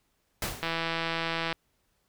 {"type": "noise with exponential decay", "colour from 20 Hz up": "pink", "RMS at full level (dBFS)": -28, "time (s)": [0.42, 0.83], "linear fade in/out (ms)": 2, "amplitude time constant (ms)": 89}
{"type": "click train", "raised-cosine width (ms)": 0.3, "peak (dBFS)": -14, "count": 149, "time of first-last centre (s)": [0.63, 1.527], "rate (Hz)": 165}
{"effects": ["pink hiss -73 dBFS RMS until 2.08 s"]}